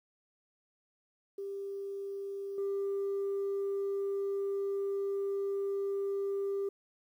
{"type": "tone with level steps", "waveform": "sine", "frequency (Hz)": 396.1, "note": "G4", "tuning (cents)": 18, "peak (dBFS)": [-36, -29], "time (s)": [1.38, 6.69], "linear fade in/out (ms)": 5, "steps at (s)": 2.58, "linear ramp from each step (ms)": 2, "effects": ["tanh soft clip ceiling -29 dBFS", "11-bit"]}